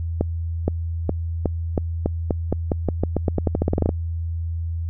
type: accelerating click train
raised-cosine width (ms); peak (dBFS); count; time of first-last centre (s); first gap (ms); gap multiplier
2; -6; 23; 0.21-3.891; 470; 0.88
effects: added 83 Hz sine -23 dBFS peak until 4.89 s